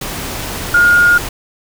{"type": "tone in noise", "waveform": "sine", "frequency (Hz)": 1424, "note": "F6", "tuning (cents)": 33, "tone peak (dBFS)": -6, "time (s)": [0.74, 1.18], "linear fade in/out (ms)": 5, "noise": "pink", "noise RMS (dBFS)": -23, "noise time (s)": [0.01, 1.29], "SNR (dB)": 14, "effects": []}